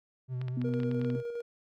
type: tone with vibrato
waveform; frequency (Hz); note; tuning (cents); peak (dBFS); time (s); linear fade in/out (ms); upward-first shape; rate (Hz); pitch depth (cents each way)
triangle; 127; B2; +49; -30; 0.28-1.23; 50; sine; 8.2; 32
type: clicks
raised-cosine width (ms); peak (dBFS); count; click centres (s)
0.3; -29; 10; 0.415 / 0.483 / 0.616 / 0.738 / 0.802 / 0.833 / 0.914 / 1.015 / 1.047 / 1.102
type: tone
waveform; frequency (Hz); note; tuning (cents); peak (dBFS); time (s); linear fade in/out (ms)
sine; 246.9; B3; 0; -31; 0.57-1.16; 2
type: tone with tremolo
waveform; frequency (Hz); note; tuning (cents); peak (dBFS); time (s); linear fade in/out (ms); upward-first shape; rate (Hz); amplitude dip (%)
triangle; 472.7; A#4; +24; -31; 0.64-1.42; 10; square; 9.8; 35
effects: none